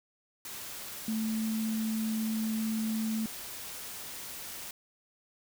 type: tone in noise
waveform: sine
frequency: 220.5 Hz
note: A3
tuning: 4 cents sharp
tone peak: -29 dBFS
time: 1.08-3.26 s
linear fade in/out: 2 ms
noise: white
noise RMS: -42 dBFS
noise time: 0.45-4.71 s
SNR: +10 dB
effects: none